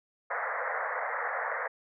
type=band-pass noise; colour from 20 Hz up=white; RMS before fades=-33 dBFS; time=0.3-1.68 s; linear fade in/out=10 ms; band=470 to 2000 Hz; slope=96 dB/octave; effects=none